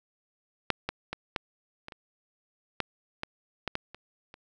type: clicks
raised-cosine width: 0.3 ms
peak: -7 / -14 / -17 / -12 / -24 / -27 / -11 / -16 / -14 / -14 / -27 / -30 dBFS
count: 12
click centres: 0.703 / 0.89 / 1.13 / 1.362 / 1.884 / 1.922 / 2.803 / 3.234 / 3.677 / 3.754 / 3.946 / 4.341 s
effects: none